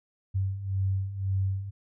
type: beating tone pair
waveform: sine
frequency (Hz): 95 / 96.9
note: F#2 / G2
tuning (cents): +46 / -20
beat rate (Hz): 1.9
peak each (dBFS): -32 / -27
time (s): 0.34-1.71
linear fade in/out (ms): 20
effects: none